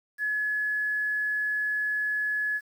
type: tone with quantisation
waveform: sine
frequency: 1700 Hz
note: G#6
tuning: 40 cents sharp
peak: -25 dBFS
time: 0.18-2.61 s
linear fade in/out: 50 ms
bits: 9
effects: none